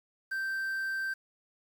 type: tone with quantisation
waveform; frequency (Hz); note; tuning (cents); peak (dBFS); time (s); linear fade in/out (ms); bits
triangle; 1563; G6; -6; -29; 0.31-1.14; 10; 9
effects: none